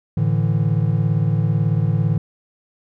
triangle chord, A suspended fourth, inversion none, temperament equal, 110 / 146.83 / 164.81 Hz, A2 / D3 / E3, 0 / 0 / 0 cents, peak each -17 / -18 / -19 dBFS, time 0.17-2.18 s, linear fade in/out 5 ms, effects none

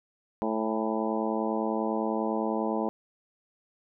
harmonic tone with a mistuned harmonic, 110 Hz, A2, in tune, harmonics 2 / 3 / 4 / 5 / 6 / 7 / 8 / 9, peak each -31 / -33 / -34 / -35 / -36 / -36 / -37 / -38 dBFS, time 0.42-2.89 s, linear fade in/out 0 ms, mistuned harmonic 7, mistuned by +50 cents, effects none

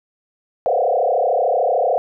sine tone with frequency modulation, 610 Hz, D#5, 34 cents flat, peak -14 dBFS, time 0.66-1.98 s, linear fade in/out 0 ms, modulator 33.4 Hz, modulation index 4, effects none

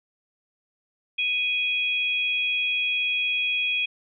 sine tone pair together, 2489 / 3312 Hz, D#7 / G#7, 0 / -5 cents, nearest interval perfect fourth, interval 495 cents, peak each -23 / -28 dBFS, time 1.18-3.86 s, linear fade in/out 10 ms, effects none

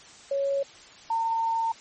sine tone pair in turn, 554.4 / 908.3 Hz, C#5 / A#5, 0 / -45 cents, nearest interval major sixth, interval 855 cents, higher second, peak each -23 dBFS, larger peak neither, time 0.31-0.63 / 1.1-1.72 s, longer second, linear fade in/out 5 ms, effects white hiss -49 dBFS RMS until 1.8 s + MP3 32 kbps

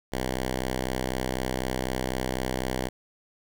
5% pulse tone, 64 Hz, C2, 38 cents flat, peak -16 dBFS, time 0.12-2.89 s, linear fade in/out 10 ms, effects none

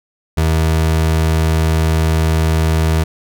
30% pulse tone, 80 Hz, D#2, 49 cents sharp, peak -9 dBFS, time 0.37-3.04 s, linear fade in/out 10 ms, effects none

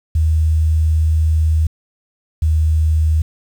sine tone pair in turn, 79 / 78.61 Hz, D#2 / D#2, +27 / +18 cents, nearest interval unison, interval 9 cents, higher first, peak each -11 dBFS, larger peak neither, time 0.15-1.67 / 2.42-3.22 s, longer first, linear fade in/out 5 ms, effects 7-bit

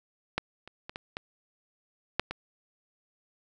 clicks, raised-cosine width 0.3 ms, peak -11 / -29 / -23 / -20 / -18 / -8 / -18 dBFS, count 7, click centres 0.38 / 0.676 / 0.895 / 0.959 / 1.169 / 2.196 / 2.31 s, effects none

